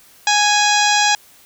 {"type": "harmonic tone with a mistuned harmonic", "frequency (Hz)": 830.6, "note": "G#5", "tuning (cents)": 0, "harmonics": [1, 2, 3, 4, 5, 6, 7, 8, 9], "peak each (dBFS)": [-16, -19, -21, -22, -23, -24, -24, -25, -26], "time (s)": [0.27, 1.15], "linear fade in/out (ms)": 2, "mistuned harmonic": 5, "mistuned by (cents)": -49, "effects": ["white hiss -48 dBFS RMS until 1.45 s"]}